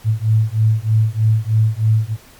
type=beating tone pair; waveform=sine; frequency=108.3 / 111.5 Hz; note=A2 / A2; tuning=-27 / +23 cents; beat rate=3.2 Hz; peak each=-15 dBFS; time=0.04-2.17 s; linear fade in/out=50 ms; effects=pink hiss -45 dBFS RMS until 2.39 s + MP3 96 kbps